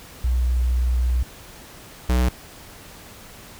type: tone pair in turn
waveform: sine / square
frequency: 61.6 / 62.06 Hz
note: B1 / B1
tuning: -4 / +9 cents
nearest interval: unison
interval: 13 cents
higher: second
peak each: -17 dBFS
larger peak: neither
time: 0.24-1.23 / 2.09-2.29 s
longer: first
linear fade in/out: 5 ms
effects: pink hiss -43 dBFS RMS until 3.59 s